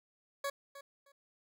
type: tone with echo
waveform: 20% pulse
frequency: 559 Hz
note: C#5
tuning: 14 cents sharp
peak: -29 dBFS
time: 0.44-0.5 s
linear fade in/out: 5 ms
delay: 310 ms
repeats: 2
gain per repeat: -14 dB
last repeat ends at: 1.12 s
effects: none